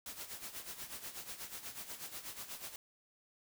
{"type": "noise with tremolo", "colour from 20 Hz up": "white", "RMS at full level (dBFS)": -44, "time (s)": [0.06, 2.76], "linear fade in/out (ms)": 2, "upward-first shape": "sine", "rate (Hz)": 8.2, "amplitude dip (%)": 70, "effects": []}